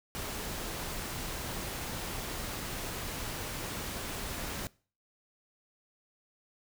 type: noise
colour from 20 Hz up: pink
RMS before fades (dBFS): -38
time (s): 0.15-4.67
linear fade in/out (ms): 0
effects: noise-tail reverb RT60 0.4 s tail -22 dB re dry